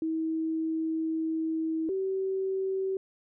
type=tone pair in turn; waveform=sine; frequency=321 / 382.8 Hz; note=E4 / G4; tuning=-46 / -41 cents; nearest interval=minor third; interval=305 cents; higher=second; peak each=-27 dBFS; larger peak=neither; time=0.02-1.89 / 1.89-2.97 s; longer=first; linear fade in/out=2 ms; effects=none